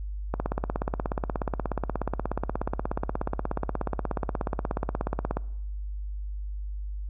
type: click train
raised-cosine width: 1 ms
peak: -13 dBFS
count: 85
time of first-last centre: 0.34-5.37 s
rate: 16.7 Hz
effects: noise-tail reverb RT60 0.9 s tail -23 dB re dry + added 50 Hz sine -31 dBFS peak until 7.09 s